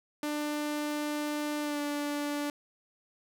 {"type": "tone with pitch glide", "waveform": "sawtooth", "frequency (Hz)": [297.3, 291.3], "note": ["D4", "D4"], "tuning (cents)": [21, -14], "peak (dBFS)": -27, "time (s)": [0.23, 2.5], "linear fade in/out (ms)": 2, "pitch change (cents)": -35, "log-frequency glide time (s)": [1.61, 1.8], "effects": []}